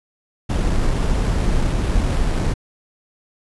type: noise with sample-and-hold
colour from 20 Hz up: brown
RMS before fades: -18 dBFS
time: 0.49-2.54 s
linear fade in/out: 10 ms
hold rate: 6300 Hz
effects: resampled to 24000 Hz